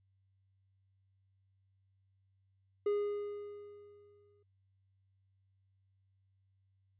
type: tone with exponential decay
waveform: triangle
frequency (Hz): 411.1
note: G#4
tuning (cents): -18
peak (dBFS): -26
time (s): 2.86-4.43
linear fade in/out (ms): 5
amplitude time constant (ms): 340
effects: added 96 Hz sine -70 dBFS peak until 6.99 s + resampled to 8000 Hz